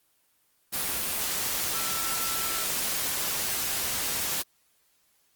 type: tone in noise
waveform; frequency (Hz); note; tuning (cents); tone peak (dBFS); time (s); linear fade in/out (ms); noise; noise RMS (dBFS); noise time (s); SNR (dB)
sine; 1337; E6; +24; -37; 1.73-2.65; 20; white; -29; 0.72-4.43; -11
effects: white hiss -68 dBFS RMS until 5.35 s + Opus 24 kbps